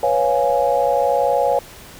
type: chord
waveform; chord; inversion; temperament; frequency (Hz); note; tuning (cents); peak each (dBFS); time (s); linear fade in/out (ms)
sine; C# dominant seventh; third; equal; 493.9 / 554.4 / 698.5 / 830.6; B4 / C#5 / E#5 / G#5; 0 / 0 / 0 / 0; -21 / -18 / -21 / -20; 0.03-1.59; 2
effects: pink hiss -40 dBFS RMS until 1.99 s